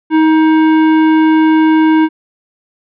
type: tone with hard clipping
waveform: sine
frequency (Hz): 315.6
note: D#4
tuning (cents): +25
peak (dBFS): -8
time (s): 0.1-2.09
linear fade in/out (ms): 50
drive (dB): 13
effects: resampled to 11025 Hz